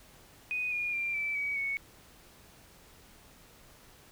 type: tone with pitch steps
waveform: sine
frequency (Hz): 2489 / 2432 / 2377 / 2322 / 2269 / 2217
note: D#7 / D#7 / D7 / D7 / C#7 / C#7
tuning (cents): 0 / -40 / +20 / -20 / +40 / 0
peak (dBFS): -30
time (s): 0.51-1.77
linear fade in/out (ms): 0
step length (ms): 210
effects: pink hiss -57 dBFS RMS until 4.11 s